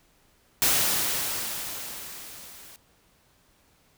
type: noise with level ramp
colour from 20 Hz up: white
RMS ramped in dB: -21 to -48 dBFS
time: 0.62-2.76 s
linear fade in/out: 0 ms
effects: pink hiss -63 dBFS RMS until 3.97 s